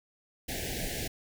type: band-stop noise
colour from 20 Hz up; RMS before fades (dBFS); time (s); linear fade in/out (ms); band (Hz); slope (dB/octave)
pink; -35; 0.48-1.08; 10; 810 to 1600; 96
effects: none